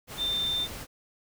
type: tone in noise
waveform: sine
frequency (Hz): 3585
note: A7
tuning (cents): +32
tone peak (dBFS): -26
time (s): 0.17-0.68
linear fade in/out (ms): 50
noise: pink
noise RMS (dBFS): -40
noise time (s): 0.07-0.87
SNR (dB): +11
effects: none